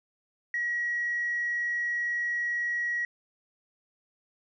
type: tone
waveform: sine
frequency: 1911 Hz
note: A#6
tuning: 43 cents sharp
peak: -26 dBFS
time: 0.54-3.05 s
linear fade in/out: 2 ms
effects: tanh soft clip ceiling -22 dBFS